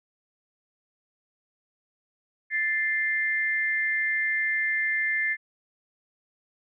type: tone pair together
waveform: sine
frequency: 1760 / 2093 Hz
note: A6 / C7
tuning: 0 / 0 cents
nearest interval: minor third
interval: 300 cents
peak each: -26 dBFS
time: 2.5-5.37 s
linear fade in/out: 50 ms
effects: none